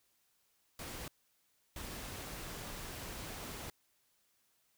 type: noise bursts at uneven times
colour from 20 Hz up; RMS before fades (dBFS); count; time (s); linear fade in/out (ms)
pink; -45; 2; 0.79-1.08 / 1.76-3.7; 2
effects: white hiss -75 dBFS RMS until 4.77 s